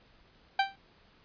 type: tone with exponential decay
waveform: sawtooth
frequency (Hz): 783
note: G5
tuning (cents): -2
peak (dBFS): -17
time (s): 0.59-0.76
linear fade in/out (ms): 5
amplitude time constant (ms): 36
effects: pink hiss -62 dBFS RMS until 1.24 s + resampled to 11025 Hz